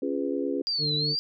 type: chord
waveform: sine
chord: C# dominant seventh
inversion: none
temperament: just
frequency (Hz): 277.2 / 346.5 / 415.8 / 498.9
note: C#4 / E#4 / G#4 / B4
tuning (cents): 0 / -14 / +2 / +17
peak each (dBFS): -29 / -32 / -32 / -33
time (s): 0.02-0.62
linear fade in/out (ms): 5
type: linear two-way sweep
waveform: sine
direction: down then up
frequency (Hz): 4830 to 3898 to 4830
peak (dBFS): -25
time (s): 0.67-1.19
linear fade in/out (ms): 0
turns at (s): 0.95
type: harmonic tone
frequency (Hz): 149.2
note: D3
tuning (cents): +28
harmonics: 1 / 2 / 3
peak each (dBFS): -30 / -36 / -35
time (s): 0.78-1.16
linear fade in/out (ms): 50
effects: none